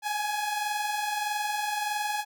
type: tone pair together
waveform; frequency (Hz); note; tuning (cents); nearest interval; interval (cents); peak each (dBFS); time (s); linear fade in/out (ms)
sawtooth; 820 / 841.6; G#5 / G#5; -22 / +23; unison; 45; -31 / -25; 0.02-2.25; 50
effects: none